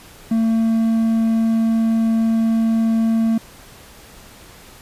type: tone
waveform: triangle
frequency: 225.3 Hz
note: A3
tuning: 41 cents sharp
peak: -12 dBFS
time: 0.31-3.38 s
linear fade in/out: 5 ms
effects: pink hiss -43 dBFS RMS until 4.81 s + resampled to 32000 Hz